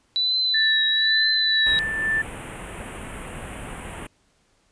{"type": "tone with vibrato", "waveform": "sine", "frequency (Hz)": 3951, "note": "B7", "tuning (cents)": 0, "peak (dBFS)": -19, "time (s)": [0.16, 1.79], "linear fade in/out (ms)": 0, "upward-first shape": "triangle", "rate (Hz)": 1.1, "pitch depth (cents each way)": 51}
{"type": "tone with tremolo", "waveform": "sine", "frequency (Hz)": 1769, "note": "A6", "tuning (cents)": 9, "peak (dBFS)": -19, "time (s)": [0.54, 2.22], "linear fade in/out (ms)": 5, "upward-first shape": "sine", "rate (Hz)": 2, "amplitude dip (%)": 45}
{"type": "band-stop noise", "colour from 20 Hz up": "pink", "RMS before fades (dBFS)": -35, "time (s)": [1.66, 4.07], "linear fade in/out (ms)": 5, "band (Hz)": [3000, 8500], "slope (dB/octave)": 48}
{"effects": ["pink hiss -64 dBFS RMS until 4.71 s", "resampled to 22050 Hz"]}